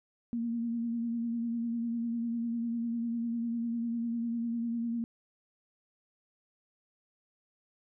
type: tone with vibrato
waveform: sine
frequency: 233.1 Hz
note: A#3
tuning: in tune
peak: -30 dBFS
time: 0.33-5.04 s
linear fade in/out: 0 ms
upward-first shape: sine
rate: 10 Hz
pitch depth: 32 cents each way
effects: none